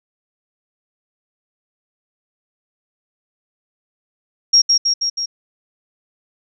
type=tone with echo; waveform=sine; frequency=5588 Hz; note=F8; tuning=in tune; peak=-7 dBFS; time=4.53-4.62 s; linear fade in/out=10 ms; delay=160 ms; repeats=4; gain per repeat=-3 dB; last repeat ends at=5.26 s; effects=none